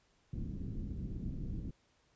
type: low-pass noise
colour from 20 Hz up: pink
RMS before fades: -40 dBFS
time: 0.33-1.71 s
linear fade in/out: 5 ms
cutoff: 280 Hz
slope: 24 dB/octave
effects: pink hiss -72 dBFS RMS until 2.15 s + resampled to 16000 Hz